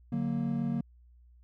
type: chord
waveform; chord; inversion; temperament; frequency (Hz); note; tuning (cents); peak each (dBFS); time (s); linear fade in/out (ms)
triangle; D augmented; none; equal; 146.83 / 185 / 233.1; D3 / F#3 / A#3; 0 / 0 / 0; -32 / -33 / -29; 0.12-0.81; 5
effects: added 60 Hz sine -55 dBFS peak until 1.43 s